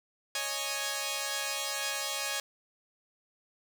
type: chord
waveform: 5% pulse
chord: C# suspended second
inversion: none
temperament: equal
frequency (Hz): 554.4 / 622.3 / 830.6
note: C#5 / D#5 / G#5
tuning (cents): 0 / 0 / 0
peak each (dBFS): -24 / -27 / -24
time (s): 0.35-2.4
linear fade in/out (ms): 2
effects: none

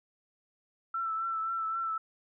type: tone with vibrato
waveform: sine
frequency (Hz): 1332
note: E6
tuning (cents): +18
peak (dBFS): -30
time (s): 0.94-1.98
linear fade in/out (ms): 5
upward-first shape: triangle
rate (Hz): 3.8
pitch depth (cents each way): 34
effects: none

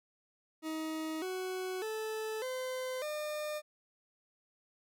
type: tone with pitch steps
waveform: 40% pulse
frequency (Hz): 316.1 / 371.6 / 436.8 / 513.5 / 603.7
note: D#4 / F#4 / A4 / C5 / D5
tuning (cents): +27 / +7 / -13 / -33 / +48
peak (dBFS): -35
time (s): 0.62-3.62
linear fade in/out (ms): 50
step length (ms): 600
effects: none

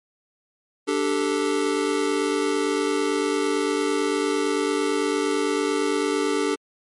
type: chord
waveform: square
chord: D suspended fourth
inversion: none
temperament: just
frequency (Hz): 293.7 / 391.6 / 440.5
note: D4 / G4 / A4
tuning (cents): 0 / -2 / +2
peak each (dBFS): -26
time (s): 0.87-6.56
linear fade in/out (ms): 20
effects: MP3 48 kbps

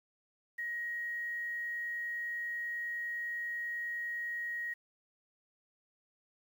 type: tone with quantisation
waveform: sine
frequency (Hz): 1889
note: A#6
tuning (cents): +22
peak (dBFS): -35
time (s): 0.58-4.74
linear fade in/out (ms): 10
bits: 10
effects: none

